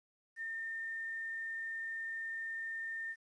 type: tone with quantisation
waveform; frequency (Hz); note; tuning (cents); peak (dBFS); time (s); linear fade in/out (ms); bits
sine; 1812; A#6; -50; -38; 0.36-3.16; 50; 11
effects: resampled to 22050 Hz